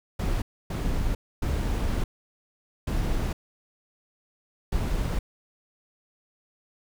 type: noise bursts at uneven times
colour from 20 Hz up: brown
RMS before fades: -26 dBFS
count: 5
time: 0.19-0.42 / 0.7-1.15 / 1.42-2.04 / 2.87-3.33 / 4.72-5.19 s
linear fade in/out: 5 ms
effects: none